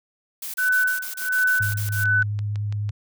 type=noise bursts; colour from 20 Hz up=blue; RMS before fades=-32 dBFS; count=11; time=0.42-2.04 s; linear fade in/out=5 ms; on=120 ms; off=30 ms
type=tone with tremolo; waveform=sine; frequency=1500 Hz; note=F#6; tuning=23 cents sharp; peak=-16 dBFS; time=0.58-2.23 s; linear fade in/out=5 ms; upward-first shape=sine; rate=1.4 Hz; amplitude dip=95%
type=click train; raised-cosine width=0.2 ms; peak=-23 dBFS; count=11; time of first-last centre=1.22-2.892 s; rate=5.98 Hz
type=tone with vibrato; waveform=sine; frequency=103.83 Hz; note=G#2; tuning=in tune; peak=-23 dBFS; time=1.6-2.91 s; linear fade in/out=10 ms; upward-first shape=sine; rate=9.9 Hz; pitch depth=11 cents each way
effects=none